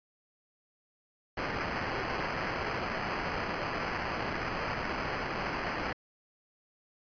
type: noise with sample-and-hold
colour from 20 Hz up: white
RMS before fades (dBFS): -34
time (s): 1.37-5.93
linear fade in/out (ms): 5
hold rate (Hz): 3675
effects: resampled to 11025 Hz